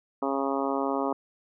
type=harmonic tone; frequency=137.2 Hz; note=C#3; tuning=17 cents flat; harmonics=2 / 3 / 4 / 5 / 6 / 7 / 8 / 9; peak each=-30 / -32 / -33 / -34 / -35 / -35 / -36 / -37 dBFS; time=0.22-1.13 s; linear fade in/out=5 ms; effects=none